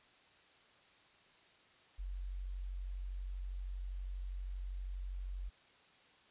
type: tone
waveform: sine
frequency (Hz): 46.25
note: F#1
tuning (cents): 0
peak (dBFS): -39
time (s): 1.98-5.5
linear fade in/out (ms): 20
effects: white hiss -65 dBFS RMS until 6.3 s + resampled to 8000 Hz